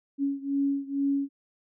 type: beating tone pair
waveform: sine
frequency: 277.8 / 280 Hz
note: C#4 / C#4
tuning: +4 / +18 cents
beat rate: 2.2 Hz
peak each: -27 / -29 dBFS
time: 0.18-1.29 s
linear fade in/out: 50 ms
effects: none